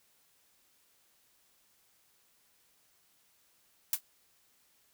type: noise with exponential decay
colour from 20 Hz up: blue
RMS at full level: -24 dBFS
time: 3.93-4.01 s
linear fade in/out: 2 ms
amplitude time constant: 16 ms
effects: white hiss -69 dBFS RMS until 4.93 s